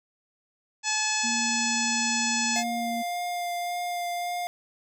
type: harmonic tone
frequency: 859 Hz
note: A5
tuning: 42 cents flat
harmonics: 1 / 2 / 3 / 4 / 5 / 6 / 7 / 8 / 9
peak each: -32 / -33 / -31 / -36 / -35 / -34 / -33 / -33 / -33 dBFS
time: 0.83-2.64 s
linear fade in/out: 50 ms
type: tone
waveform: sine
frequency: 232.9 Hz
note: A#3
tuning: 1 cent flat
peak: -31 dBFS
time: 1.23-3.03 s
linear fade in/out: 20 ms
type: tone with vibrato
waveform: square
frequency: 704 Hz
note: F5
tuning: 14 cents sharp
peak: -29 dBFS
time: 2.56-4.47 s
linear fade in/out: 0 ms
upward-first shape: sine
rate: 1.8 Hz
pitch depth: 10 cents each way
effects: none

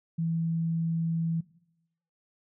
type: tone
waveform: sine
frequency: 164.81 Hz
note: E3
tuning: in tune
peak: -26 dBFS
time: 0.18-1.41 s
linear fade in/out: 10 ms
effects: noise-tail reverb RT60 0.8 s tail -19 dB re dry

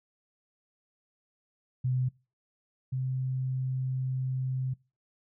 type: tone pair in turn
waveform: sine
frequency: 127.7 / 130.01 Hz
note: C3 / C3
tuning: -42 / -11 cents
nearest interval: unison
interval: 31 cents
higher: second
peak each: -25 / -28 dBFS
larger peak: first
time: 1.84-2.09 / 2.92-4.74 s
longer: second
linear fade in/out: 10 ms
effects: noise-tail reverb RT60 0.3 s tail -23 dB re dry

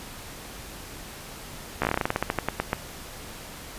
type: slowing click train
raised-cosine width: 0.5 ms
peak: -8 dBFS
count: 18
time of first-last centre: 1.82-2.731 s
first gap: 14 ms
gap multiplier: 1.15
effects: pink hiss -41 dBFS RMS until 3.78 s + resampled to 32000 Hz

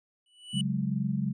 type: tone with exponential growth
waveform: square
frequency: 2960 Hz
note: F#7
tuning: in tune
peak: -29 dBFS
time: 0.26-0.61 s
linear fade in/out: 2 ms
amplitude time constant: 75 ms
type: chord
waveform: sine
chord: C# suspended fourth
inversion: none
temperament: equal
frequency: 138.59 / 185 / 207.7 Hz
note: C#3 / F#3 / G#3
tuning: 0 / 0 / 0 cents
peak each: -31 dBFS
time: 0.53-1.33 s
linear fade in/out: 20 ms
effects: resampled to 22050 Hz

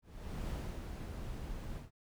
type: noise with ADSR envelope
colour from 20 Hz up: brown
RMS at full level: -38 dBFS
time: 0.02-1.91 s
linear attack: 470 ms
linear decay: 310 ms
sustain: -5 dB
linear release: 150 ms
effects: none

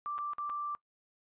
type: tone with dropouts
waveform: sine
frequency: 1174.7 Hz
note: D6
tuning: in tune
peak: -34 dBFS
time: 0.06-0.75 s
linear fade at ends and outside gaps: 0 ms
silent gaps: 0.181-0.187 / 0.334-0.383 / 0.495-0.499 s
effects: noise-tail reverb RT60 0.1 s tail -20 dB re dry + resampled to 8000 Hz

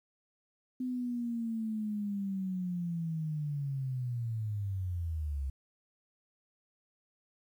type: linear sweep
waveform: sine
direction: down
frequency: 255.3 to 65.8 Hz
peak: -32 dBFS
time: 0.8-5.5 s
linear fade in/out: 5 ms
effects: 11-bit

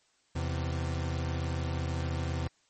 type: tone pair together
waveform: 40% pulse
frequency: 82.41 / 130.14 Hz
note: E2 / C3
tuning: 0 / -9 cents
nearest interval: minor sixth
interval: 791 cents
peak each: -31 / -34 dBFS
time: 0.35-2.48 s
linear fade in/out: 10 ms
effects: white hiss -69 dBFS RMS until 2.69 s + MP3 32 kbps

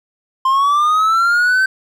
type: linear sweep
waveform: triangle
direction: up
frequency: 1043 to 1551 Hz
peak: -9 dBFS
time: 0.45-1.66 s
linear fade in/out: 5 ms
effects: none

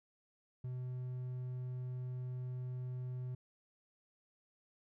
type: tone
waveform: triangle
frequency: 126.2 Hz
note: B2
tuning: 38 cents sharp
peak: -37 dBFS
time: 0.64-3.35 s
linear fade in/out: 5 ms
effects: none

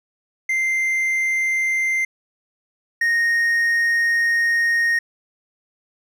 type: tone pair in turn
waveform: triangle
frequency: 2087 / 1859.3 Hz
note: C7 / A#6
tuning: -5 / -5 cents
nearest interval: major second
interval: 200 cents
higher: first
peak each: -16 / -14 dBFS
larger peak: second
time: 0.49-2.05 / 3.01-4.99 s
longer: second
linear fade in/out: 5 ms
effects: none

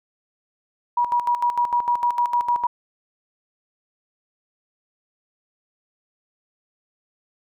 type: tone with tremolo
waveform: sine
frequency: 963 Hz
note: B5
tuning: 44 cents flat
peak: -16 dBFS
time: 0.97-2.67 s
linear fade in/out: 5 ms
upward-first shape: square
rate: 6.6 Hz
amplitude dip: 70%
effects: none

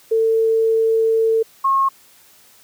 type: tone pair in turn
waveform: sine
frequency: 448.2 / 1084 Hz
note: A4 / C#6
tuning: +32 / -39 cents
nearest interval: octave + minor third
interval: 1529 cents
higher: second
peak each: -13 dBFS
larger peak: neither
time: 0.11-1.43 / 1.64-1.89 s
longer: first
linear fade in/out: 10 ms
effects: white hiss -50 dBFS RMS until 2.63 s + high-pass 60 Hz 12 dB/octave

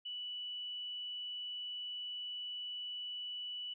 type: tone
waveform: sine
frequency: 2960 Hz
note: F#7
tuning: in tune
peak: -40 dBFS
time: 0.05-3.74 s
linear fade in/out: 10 ms
effects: none

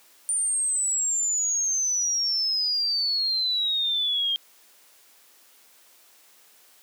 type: exponential sweep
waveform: sine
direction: down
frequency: 9150 to 3193 Hz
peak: -22 dBFS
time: 0.29-4.36 s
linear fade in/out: 0 ms
effects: white hiss -56 dBFS RMS until 6.82 s + high-pass 300 Hz 12 dB/octave

